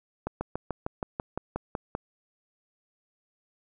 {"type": "slowing click train", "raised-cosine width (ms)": 1, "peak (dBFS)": -16, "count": 11, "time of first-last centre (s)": [0.27, 1.951], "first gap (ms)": 140, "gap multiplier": 1.04, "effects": []}